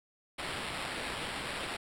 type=noise with sample-and-hold; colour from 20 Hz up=violet; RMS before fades=-38 dBFS; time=0.38-1.77 s; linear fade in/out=10 ms; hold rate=6300 Hz; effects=low-pass 10000 Hz 12 dB/octave